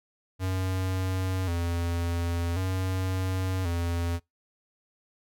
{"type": "tone with vibrato", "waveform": "square", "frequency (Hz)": 89.4, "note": "F2", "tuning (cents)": 41, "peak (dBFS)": -27, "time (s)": [0.39, 4.2], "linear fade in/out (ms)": 50, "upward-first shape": "square", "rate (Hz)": 0.46, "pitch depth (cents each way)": 79, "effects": ["noise-tail reverb RT60 0.2 s tail -26 dB re dry"]}